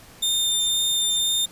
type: tone with vibrato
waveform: sawtooth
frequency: 3616 Hz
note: A7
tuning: 47 cents sharp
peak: -17 dBFS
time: 0.22-1.46 s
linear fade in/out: 10 ms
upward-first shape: sine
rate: 2 Hz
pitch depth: 9 cents each way
effects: pink hiss -47 dBFS RMS until 1.51 s + resampled to 32000 Hz